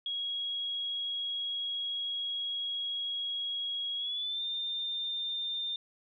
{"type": "tone with pitch glide", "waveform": "sine", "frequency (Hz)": [3309, 3608], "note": ["G#7", "A7"], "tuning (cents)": [-7, 43], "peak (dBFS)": -32, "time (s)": [0.06, 5.76], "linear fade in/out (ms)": 2, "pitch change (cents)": 150, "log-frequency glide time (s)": [3.97, 4.44], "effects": []}